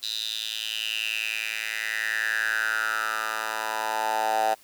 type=tone with high-pass filter sweep; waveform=10% pulse; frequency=110 Hz; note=A2; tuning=in tune; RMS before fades=-28 dBFS; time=0.02-4.55 s; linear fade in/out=20 ms; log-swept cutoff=4000 to 740 Hz; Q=6.6; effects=white hiss -55 dBFS RMS until 4.63 s